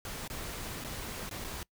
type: noise with dropouts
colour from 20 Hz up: pink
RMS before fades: -40 dBFS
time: 0.05-1.63 s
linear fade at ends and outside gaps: 1 ms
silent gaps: 0.277-0.3 / 0.84-0.846 / 1.293-1.311 / 1.442-1.446 s
effects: noise-tail reverb RT60 0.1 s tail -23 dB re dry